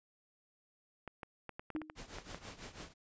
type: clicks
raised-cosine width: 0.5 ms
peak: -29 dBFS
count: 10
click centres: 1.077 / 1.232 / 1.493 / 1.595 / 1.703 / 1.763 / 1.817 / 1.899 / 2.185 / 2.346 s
type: tone with exponential decay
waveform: sine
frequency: 310 Hz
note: D#4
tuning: 6 cents flat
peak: -33 dBFS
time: 1.75-1.96 s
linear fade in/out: 0 ms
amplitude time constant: 45 ms
type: noise with tremolo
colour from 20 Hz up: pink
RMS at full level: -46 dBFS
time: 1.95-2.94 s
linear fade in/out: 50 ms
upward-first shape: triangle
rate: 6.1 Hz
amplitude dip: 85%
effects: resampled to 16000 Hz